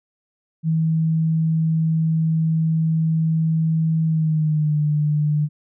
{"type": "tone with pitch glide", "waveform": "sine", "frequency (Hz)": [160.7, 149.94], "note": ["E3", "D3"], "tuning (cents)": [-44, 36], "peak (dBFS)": -16, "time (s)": [0.63, 5.49], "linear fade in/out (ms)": 50, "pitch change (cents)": -120, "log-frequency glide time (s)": [4.05, 4.78], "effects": []}